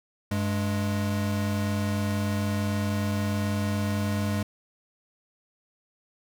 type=tone pair together; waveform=square; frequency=98.15 / 207.7 Hz; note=G2 / G#3; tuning=+3 / 0 cents; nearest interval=octave + minor second; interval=1297 cents; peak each=-28 / -29 dBFS; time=0.31-4.43 s; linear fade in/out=5 ms; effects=none